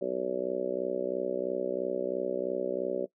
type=harmonic tone; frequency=63 Hz; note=B1; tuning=35 cents sharp; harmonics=3 / 4 / 5 / 6 / 7 / 8 / 9 / 10; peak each=-44 / -41 / -41 / -33 / -38 / -37 / -33 / -44 dBFS; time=0.01-3.06 s; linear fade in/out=10 ms; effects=noise-tail reverb RT60 0.1 s tail -18 dB re dry